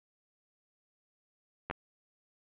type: clicks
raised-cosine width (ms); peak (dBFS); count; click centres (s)
0.5; -20; 2; 1.7 / 1.711
effects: resampled to 8000 Hz + 8-bit

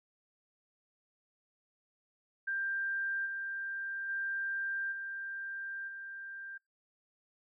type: tone with level steps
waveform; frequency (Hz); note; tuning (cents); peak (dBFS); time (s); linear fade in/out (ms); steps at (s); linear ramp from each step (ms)
sine; 1585; G6; +19; -32 / -36 / -33 / -38 / -42; 2.47-6.58; 10; 3.25 / 4.08 / 4.91 / 5.87; 20
effects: noise-tail reverb RT60 0.2 s tail -26 dB re dry

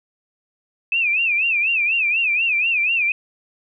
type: tone with vibrato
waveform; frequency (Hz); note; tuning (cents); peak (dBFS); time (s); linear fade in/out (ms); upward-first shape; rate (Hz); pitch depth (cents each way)
sine; 2553; D#7; +44; -16; 0.92-3.12; 2; sine; 4.1; 150
effects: none

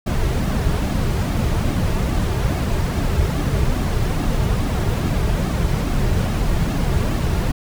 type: noise with flanger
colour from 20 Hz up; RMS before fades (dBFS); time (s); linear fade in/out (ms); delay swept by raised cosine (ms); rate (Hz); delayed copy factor
brown; -19; 0.06-7.52; 10; 2 to 4; 2.4; -0.5
effects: none

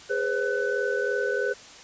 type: tone cluster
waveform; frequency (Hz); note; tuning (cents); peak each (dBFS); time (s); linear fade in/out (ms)
sine; 411.5 / 495.2 / 538 / 1501; G#4 / B4 / C5 / F#6; -16 / +5 / +48 / +24; -28 / -29 / -31 / -29; 0.09-1.54; 20
effects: white hiss -46 dBFS RMS until 1.83 s + resampled to 16000 Hz

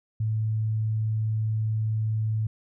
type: tone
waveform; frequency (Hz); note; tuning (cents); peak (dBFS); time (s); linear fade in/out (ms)
sine; 109.4; A2; -9; -23; 0.2-2.47; 5
effects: none

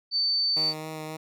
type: tone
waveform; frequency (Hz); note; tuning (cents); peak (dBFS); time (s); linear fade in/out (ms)
sine; 4550; C#8; +44; -22; 0.11-0.74; 50
type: tone with vibrato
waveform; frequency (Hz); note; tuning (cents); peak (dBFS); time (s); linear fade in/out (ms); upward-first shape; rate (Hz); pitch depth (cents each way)
10% pulse; 156.6; D#3; +11; -26; 0.56-1.17; 10; sine; 3.7; 14
effects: none

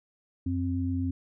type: tone pair together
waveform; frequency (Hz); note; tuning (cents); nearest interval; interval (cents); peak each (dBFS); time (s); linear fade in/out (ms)
sine; 90.5 / 263.3; F#2 / C4; -38 / +11; octave + tritone; 1849; -29 / -29; 0.46-1.11; 5
effects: none

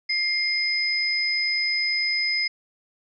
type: tone pair together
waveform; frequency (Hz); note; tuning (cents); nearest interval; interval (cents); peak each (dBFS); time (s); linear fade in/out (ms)
sine; 2111 / 5040; C7 / D#8; +15 / +21; octave + minor third; 1506; -24; 0.09-2.48; 10
effects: none

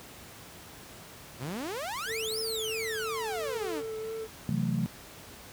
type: exponential two-way sweep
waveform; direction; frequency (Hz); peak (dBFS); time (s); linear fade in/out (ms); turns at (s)
sawtooth; up then down; 110 to 5420 to 267; -30; 1.38-3.83; 50; 2.39
type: tone with vibrato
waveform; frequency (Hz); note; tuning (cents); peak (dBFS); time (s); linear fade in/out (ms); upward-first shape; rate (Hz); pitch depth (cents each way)
triangle; 442.3; A4; +9; -32; 2.06-4.28; 50; sine; 3; 19
type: chord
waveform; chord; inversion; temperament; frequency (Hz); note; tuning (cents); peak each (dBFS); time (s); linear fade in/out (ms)
sine; F# half-diminished seventh; second; equal; 130.81 / 164.81 / 185 / 220; C3 / E3 / F#3 / A3; 0 / 0 / 0 / 0; -32; 4.49-4.86; 0
effects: pink hiss -48 dBFS RMS until 5.52 s + high-pass 60 Hz 12 dB/octave

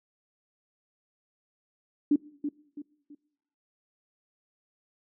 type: tone with echo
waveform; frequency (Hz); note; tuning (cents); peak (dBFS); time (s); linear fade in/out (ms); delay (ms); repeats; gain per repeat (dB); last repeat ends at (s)
sine; 291.7; D4; -12; -18; 2.11-2.16; 5; 330; 3; -9; 3.15
effects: noise-tail reverb RT60 0.9 s tail -23 dB re dry

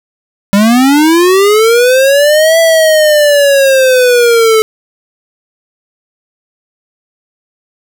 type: linear two-way sweep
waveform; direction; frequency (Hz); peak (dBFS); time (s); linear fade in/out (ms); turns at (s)
square; up then down; 194 to 663 to 433.4; -5; 0.53-4.62; 0; 2.59
effects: 7-bit

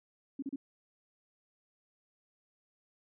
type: tone bursts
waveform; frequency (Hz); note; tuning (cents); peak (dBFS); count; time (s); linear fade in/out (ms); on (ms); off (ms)
sine; 274.6; C#4; -16; -34; 3; 0.39-0.56; 5; 34; 34
effects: none

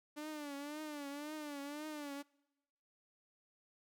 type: tone with vibrato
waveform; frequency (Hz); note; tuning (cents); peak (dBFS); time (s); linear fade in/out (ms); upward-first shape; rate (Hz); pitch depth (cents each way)
sawtooth; 294.2; D4; +3; -39; 0.16-2.23; 20; triangle; 1.9; 100
effects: noise-tail reverb RT60 1.0 s tail -25 dB re dry

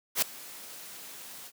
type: noise with ADSR envelope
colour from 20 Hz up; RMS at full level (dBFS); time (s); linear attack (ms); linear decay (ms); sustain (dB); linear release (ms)
white; -23; 0.15-1.52; 72; 4; -22; 56
effects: high-pass 150 Hz 12 dB/octave

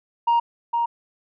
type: tone with echo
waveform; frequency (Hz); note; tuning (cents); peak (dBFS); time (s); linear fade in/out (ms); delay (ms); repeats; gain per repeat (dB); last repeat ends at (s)
sine; 938; A#5; +11; -13; 0.27-0.4; 10; 460; 1; -5; 0.86
effects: tanh soft clip ceiling -14 dBFS

